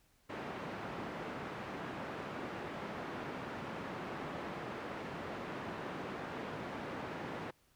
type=band-pass noise; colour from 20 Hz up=pink; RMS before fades=-43 dBFS; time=0.29-7.51 s; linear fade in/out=10 ms; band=170 to 1800 Hz; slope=12 dB/octave; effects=pink hiss -71 dBFS RMS until 7.75 s